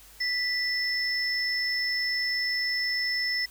sine tone pair together, 1975.5 / 5274 Hz, B6 / E8, 0 / 0 cents, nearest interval octave + perfect fourth, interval 1700 cents, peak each -28 dBFS, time 0.2-3.46 s, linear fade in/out 10 ms, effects added 50 Hz sine -56 dBFS peak until 3.5 s + white hiss -52 dBFS RMS until 3.5 s

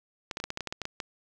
clicks, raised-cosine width 0.2 ms, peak -16 dBFS, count 12, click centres 0.312 / 0.371 / 0.401 / 0.44 / 0.504 / 0.574 / 0.607 / 0.673 / 0.725 / 0.817 / 0.854 / 1.002 s, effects none

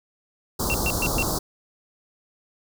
pink band-stop noise, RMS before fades -25 dBFS, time 0.59-1.39 s, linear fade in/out 10 ms, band 1300 to 4200 Hz, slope 48 dB/octave
sine tone bursts, 2725 Hz, F7, 43 cents flat, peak -23 dBFS, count 4, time 0.7-1.224 s, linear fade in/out 0 ms, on 41 ms, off 120 ms
effects none

